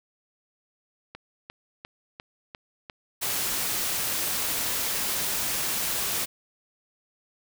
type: click train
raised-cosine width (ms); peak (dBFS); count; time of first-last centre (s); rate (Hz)
0.3; -23; 8; 1.15-3.598; 2.86
type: noise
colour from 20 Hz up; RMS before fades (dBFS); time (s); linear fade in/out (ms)
white; -28; 3.21-6.26; 20
effects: none